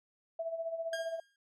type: tone with tremolo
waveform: sine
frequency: 659.3 Hz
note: E5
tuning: in tune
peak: -32 dBFS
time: 0.39-1.2 s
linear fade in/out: 5 ms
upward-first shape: sine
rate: 15 Hz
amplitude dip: 65%
type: tone with exponential decay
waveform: sawtooth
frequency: 1619 Hz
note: G#6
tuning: 45 cents flat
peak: -32 dBFS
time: 0.93-1.36 s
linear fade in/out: 2 ms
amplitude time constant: 92 ms
effects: low-pass 8000 Hz 12 dB/octave